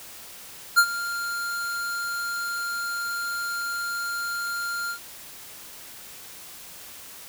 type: tone with ADSR envelope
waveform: square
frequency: 1396.9 Hz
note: F6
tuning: in tune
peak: -12 dBFS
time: 0.76-4.99 s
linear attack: 24 ms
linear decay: 67 ms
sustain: -16 dB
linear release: 90 ms
effects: white hiss -43 dBFS RMS until 7.28 s